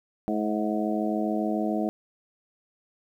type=harmonic tone with a mistuned harmonic; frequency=107 Hz; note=A2; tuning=48 cents flat; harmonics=2 / 3 / 4 / 5 / 6 / 7; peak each=-28 / -29 / -35 / -37 / -32 / -34 dBFS; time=0.28-1.89 s; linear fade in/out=0 ms; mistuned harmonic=7; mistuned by=-32 cents; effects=10-bit